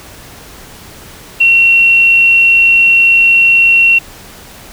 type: tone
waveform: sine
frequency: 2729 Hz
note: F7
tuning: 41 cents flat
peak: -4 dBFS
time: 1.4-3.99 s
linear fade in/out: 10 ms
effects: pink hiss -34 dBFS RMS until 4.72 s